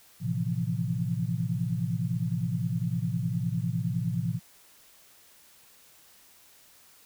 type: chord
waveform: sine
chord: F major seventh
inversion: first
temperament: equal with one note detuned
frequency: 112.51 / 130.81 / 164.81 / 174.61 Hz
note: A2 / C3 / E3 / F3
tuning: +39 / 0 / 0 / 0 cents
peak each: -32 dBFS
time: 0.2-4.4 s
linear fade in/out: 50 ms
effects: white hiss -57 dBFS RMS until 7.05 s